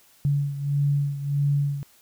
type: beating tone pair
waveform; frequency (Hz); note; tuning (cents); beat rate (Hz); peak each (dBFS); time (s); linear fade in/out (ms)
sine; 142.2 / 143.8; C#3 / D3; +45 / -36; 1.6; -22 / -27; 0.25-1.83; 0
effects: white hiss -57 dBFS RMS until 2.01 s

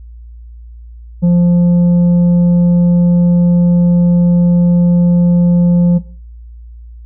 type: tone with tanh clipping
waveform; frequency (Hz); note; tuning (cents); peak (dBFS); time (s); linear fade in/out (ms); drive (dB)
triangle; 174.61; F3; 0; -7; 1.22-5.99; 20; 9
effects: noise-tail reverb RT60 0.4 s tail -17 dB re dry + added 58 Hz sine -30 dBFS peak until 7.05 s

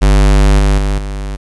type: tone with level steps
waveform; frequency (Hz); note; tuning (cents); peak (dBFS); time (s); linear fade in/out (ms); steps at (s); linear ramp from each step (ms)
square; 49.64; G1; +22; -6 / -8 / -12 / -19; 0.01-1.37; 20; 0.59 / 0.78 / 0.98; 2
effects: resampled to 24000 Hz + 8-bit

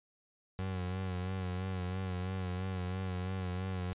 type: tone with vibrato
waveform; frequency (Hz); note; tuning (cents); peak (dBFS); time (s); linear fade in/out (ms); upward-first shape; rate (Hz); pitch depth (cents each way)
30% pulse; 92.5; F#2; 0; -32; 0.59-3.93; 0; sine; 3; 47
effects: resampled to 8000 Hz

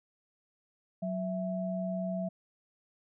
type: tone pair together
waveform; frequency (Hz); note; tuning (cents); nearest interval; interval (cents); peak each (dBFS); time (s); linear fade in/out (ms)
sine; 185.01 / 659.3; F#3 / E5; 0 / 0; octave + minor seventh; 2200; -33 / -35; 1.02-2.29; 10
effects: none

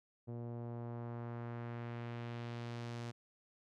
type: tone with low-pass filter sweep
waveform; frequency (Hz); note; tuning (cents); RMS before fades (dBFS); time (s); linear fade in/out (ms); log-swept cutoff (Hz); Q
sawtooth; 118.4; A#2; +27; -44; 0.27-3.12; 20; 520 to 6600; 1
effects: none

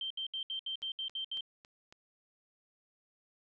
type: tone bursts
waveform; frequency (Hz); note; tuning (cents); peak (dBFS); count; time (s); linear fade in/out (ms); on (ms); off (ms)
sine; 3136; G7; 0; -35; 9; 0.01-1.408; 2; 94; 69
type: click train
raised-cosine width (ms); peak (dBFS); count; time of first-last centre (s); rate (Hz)
0.2; -36; 5; 0.82-1.925; 3.62
effects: none

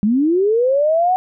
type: linear sweep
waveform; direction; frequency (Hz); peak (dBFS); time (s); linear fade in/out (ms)
sine; up; 196 to 755; -12; 0.03-1.16; 0
effects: none

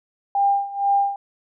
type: tone with tremolo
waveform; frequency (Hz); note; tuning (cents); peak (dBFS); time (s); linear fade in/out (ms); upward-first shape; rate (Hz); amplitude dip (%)
sine; 799; G5; +33; -14; 0.35-1.16; 2; sine; 2.1; 85
effects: none

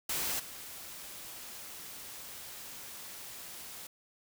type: noise with level steps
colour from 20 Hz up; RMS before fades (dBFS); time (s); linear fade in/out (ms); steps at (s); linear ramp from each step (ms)
white; -34 / -46; 0.09-3.87; 5; 0.39; 10
effects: none

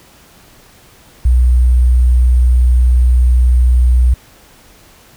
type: tone with sample-and-hold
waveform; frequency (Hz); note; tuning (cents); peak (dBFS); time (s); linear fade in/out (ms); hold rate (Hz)
sine; 61.74; B1; 0; -6; 1.25-4.14; 5; 8820
effects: pink hiss -44 dBFS RMS until 5.16 s

